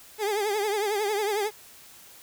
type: tone with vibrato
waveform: 30% pulse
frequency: 415.3 Hz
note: G#4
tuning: in tune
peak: -22 dBFS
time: 0.18-1.51 s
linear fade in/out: 50 ms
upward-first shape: triangle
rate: 11 Hz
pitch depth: 110 cents each way
effects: white hiss -50 dBFS RMS until 2.22 s